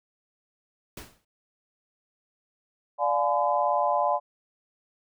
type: noise with exponential decay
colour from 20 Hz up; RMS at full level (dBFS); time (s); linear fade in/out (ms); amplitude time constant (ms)
pink; -37; 0.97-1.25; 5; 59
type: chord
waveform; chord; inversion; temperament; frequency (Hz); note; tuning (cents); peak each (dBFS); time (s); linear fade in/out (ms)
sine; D diminished seventh; none; just; 587.3 / 704.8 / 845.8 / 1014.9; D5 / F5 / Ab5 / Cb6; 0 / +16 / +31 / +47; -27; 2.98-4.2; 50
effects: none